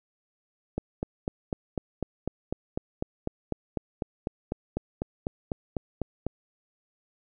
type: click train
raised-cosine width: 2 ms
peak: -15 dBFS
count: 23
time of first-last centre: 0.78-6.266 s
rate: 4.01 Hz
effects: none